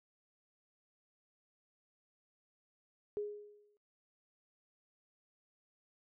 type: tone with exponential decay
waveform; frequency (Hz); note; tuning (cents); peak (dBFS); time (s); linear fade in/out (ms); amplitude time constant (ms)
sine; 415.3; G#4; 0; -33; 3.17-3.77; 0; 130
effects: noise-tail reverb RT60 0.2 s tail -25 dB re dry